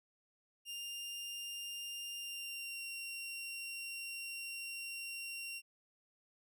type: tone with pitch glide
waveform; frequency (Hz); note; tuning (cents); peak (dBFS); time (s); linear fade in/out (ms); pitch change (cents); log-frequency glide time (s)
sawtooth; 2801 to 2753; F7 to F7; +4 to -25; -39; 0.65-5.62; 50; -29; 2.16-2.82
effects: none